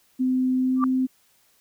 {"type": "tone with pitch glide", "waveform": "sine", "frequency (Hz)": [256.8, 258.9], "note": ["C4", "C4"], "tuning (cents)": [-32, -18], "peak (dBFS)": -19, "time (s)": [0.19, 1.07], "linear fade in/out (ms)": 20, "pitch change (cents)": 14, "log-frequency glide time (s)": [0.59, 0.79]}
{"type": "tone with exponential growth", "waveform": "sine", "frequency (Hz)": 1172, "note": "D6", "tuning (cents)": -4, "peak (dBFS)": -17, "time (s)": [0.76, 0.84], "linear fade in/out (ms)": 1, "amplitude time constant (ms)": 16}
{"effects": ["white hiss -62 dBFS RMS until 1.6 s"]}